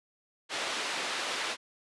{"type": "band-pass noise", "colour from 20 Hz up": "white", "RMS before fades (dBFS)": -34, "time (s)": [0.49, 1.57], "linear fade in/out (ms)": 50, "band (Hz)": [330, 3700], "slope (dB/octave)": 12, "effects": ["resampled to 24000 Hz"]}